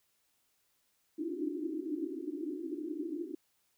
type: band-pass noise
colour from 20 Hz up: white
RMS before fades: -38 dBFS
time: 1.18-3.35 s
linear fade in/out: 5 ms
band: 280 to 360 Hz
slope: 96 dB/octave
effects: white hiss -75 dBFS RMS until 3.77 s